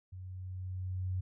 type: tone with level ramp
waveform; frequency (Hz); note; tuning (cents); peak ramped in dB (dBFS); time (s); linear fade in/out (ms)
sine; 92.5; F#2; 0; -43 to -31; 0.12-1.21; 10
effects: none